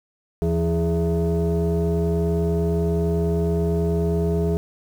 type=tone with frequency modulation; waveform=sine; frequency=168.6 Hz; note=E3; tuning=39 cents sharp; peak=-17 dBFS; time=0.42-4.57 s; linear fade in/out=0 ms; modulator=248 Hz; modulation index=1.3; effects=tanh soft clip ceiling -14 dBFS + 8-bit